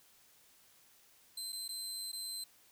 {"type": "tone with dropouts", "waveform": "25% pulse", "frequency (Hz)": 4097, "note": "C8", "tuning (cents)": -37, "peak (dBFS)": -35, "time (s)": [1.37, 2.44], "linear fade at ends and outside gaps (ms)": 5, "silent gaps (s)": [[1.523, 1.527], [1.68, 1.689], [2.118, 2.129]], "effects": ["white hiss -65 dBFS RMS until 2.71 s"]}